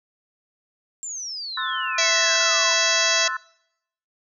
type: exponential sweep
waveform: sine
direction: down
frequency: 7459 to 977 Hz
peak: -29 dBFS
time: 1.03-2.73 s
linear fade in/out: 0 ms
type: chord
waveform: sine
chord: F# half-diminished seventh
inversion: second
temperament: equal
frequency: 1046.5 / 1318.5 / 1480 / 1760 Hz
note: C6 / E6 / F#6 / A6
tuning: 0 / 0 / 0 / 0 cents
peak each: -30 dBFS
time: 1.57-3.37 s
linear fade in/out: 5 ms
type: harmonic tone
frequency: 659.3 Hz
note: E5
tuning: in tune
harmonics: 1 / 2 / 3 / 4 / 5 / 6 / 7 / 8 / 9 / 10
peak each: -27 / -27 / -27 / -27 / -27 / -27 / -27 / -27 / -27 / -27 dBFS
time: 1.98-3.28 s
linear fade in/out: 5 ms
effects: noise-tail reverb RT60 0.8 s tail -25 dB re dry